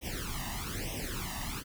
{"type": "noise with flanger", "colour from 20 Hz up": "pink", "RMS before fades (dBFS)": -37, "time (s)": [0.01, 1.64], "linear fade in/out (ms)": 50, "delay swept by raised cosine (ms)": [0.34, 1.07], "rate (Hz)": 1.1, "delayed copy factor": 1, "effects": []}